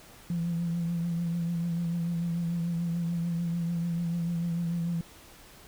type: tone with vibrato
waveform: sine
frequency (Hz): 170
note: F3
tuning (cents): -46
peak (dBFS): -26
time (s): 0.3-5.01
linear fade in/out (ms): 2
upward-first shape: triangle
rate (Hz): 6.8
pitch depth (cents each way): 41
effects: tanh soft clip ceiling -23 dBFS + pink hiss -52 dBFS RMS until 5.67 s